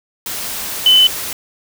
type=tone in noise; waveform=sine; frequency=3023 Hz; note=F#7; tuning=36 cents sharp; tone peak=-6 dBFS; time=0.86-1.07 s; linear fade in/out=2 ms; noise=white; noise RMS=-24 dBFS; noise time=0.26-1.33 s; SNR=+15 dB; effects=none